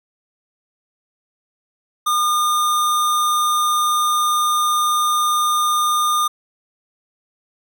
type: tone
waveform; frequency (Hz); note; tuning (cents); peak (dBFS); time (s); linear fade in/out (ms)
square; 1213; D#6; -44; -16; 2.06-6.28; 10
effects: none